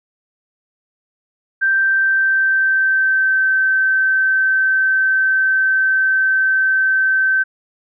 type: tone with pitch glide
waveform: sine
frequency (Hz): 1568 to 1544.6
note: G6 to G6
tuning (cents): 0 to -26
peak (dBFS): -12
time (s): 1.61-7.44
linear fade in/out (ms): 20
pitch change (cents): -26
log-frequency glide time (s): 1.77-3.46
effects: none